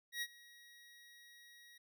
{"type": "tone with ADSR envelope", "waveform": "25% pulse", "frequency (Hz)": 1900, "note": "A#6", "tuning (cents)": 33, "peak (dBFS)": -33, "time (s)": [0.12, 1.78], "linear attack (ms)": 98, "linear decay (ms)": 50, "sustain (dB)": -22, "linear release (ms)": 7, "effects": []}